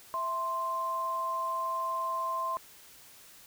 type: tone pair together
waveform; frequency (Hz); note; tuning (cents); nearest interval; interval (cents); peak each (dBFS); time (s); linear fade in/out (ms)
sine; 659.3 / 1046.5; E5 / C6; 0 / 0; minor sixth; 800; -39 / -30; 0.14-2.57; 0
effects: white hiss -54 dBFS RMS until 3.46 s